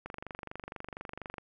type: click train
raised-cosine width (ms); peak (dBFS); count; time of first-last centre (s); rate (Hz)
0.5; -25; 33; 0.06-1.382; 24.2
effects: none